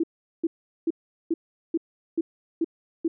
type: tone bursts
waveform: sine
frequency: 329.6 Hz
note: E4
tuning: in tune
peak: -20 dBFS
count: 8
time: 0-3.08 s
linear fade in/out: 5 ms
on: 35 ms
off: 400 ms
effects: none